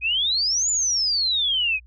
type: exponential two-way sweep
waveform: sine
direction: up then down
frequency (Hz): 2456 to 7120 to 2456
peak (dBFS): -19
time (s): 0.01-1.8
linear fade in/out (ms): 50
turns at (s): 0.7
effects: added 60 Hz sine -46 dBFS peak until 1.86 s